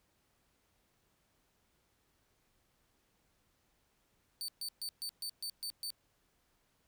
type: tone bursts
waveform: sawtooth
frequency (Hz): 4556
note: C#8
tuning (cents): +47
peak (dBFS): -35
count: 8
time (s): 4.41-5.904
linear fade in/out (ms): 0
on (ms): 73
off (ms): 130
effects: pink hiss -75 dBFS RMS until 6.87 s